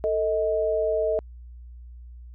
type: tone pair together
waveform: sine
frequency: 444.8 / 630 Hz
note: A4 / D#5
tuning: +19 / +21 cents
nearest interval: tritone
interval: 602 cents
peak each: -25 / -23 dBFS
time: 0.04-1.19 s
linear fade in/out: 0 ms
effects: added 60 Hz sine -40 dBFS peak until 2.34 s